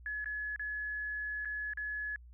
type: tone with dropouts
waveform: sine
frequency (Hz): 1700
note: G#6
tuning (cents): +40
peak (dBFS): -35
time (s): 0.06-2.16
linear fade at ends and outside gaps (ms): 1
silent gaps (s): 0.244-0.258 / 0.561-0.595 / 1.449-1.455 / 1.735-1.773
effects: added 60 Hz sine -51 dBFS peak until 2.33 s